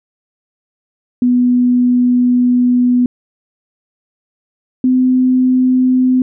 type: tone pair in turn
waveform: sine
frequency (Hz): 246.9 / 255.2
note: B3 / C4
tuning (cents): 0 / -43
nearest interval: minor second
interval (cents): 57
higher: second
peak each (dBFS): -8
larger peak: neither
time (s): 1.22-3.06 / 4.84-6.22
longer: first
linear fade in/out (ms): 2
effects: none